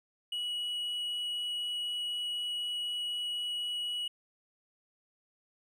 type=tone; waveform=triangle; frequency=2924 Hz; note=F#7; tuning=21 cents flat; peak=-31 dBFS; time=0.32-4.08 s; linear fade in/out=5 ms; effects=none